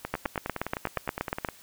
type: two click trains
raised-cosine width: 0.5 ms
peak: -16 / -12 dBFS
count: 15 / 12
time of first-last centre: 0.05-1.487 / 0.14-1.448 s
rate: 9.74 / 8.41 Hz
effects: white hiss -53 dBFS RMS until 1.62 s